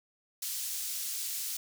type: high-pass noise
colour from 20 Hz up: pink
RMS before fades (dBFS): -36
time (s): 0.42-1.57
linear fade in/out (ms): 5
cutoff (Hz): 5600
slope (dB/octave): 12
effects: none